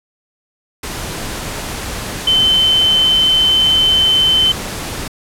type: tone in noise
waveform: sine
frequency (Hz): 3071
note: G7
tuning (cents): -36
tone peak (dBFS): -9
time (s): 2.27-4.52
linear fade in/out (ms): 5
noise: pink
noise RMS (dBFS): -24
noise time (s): 0.83-5.08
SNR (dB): +12
effects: low-pass 12000 Hz 12 dB/octave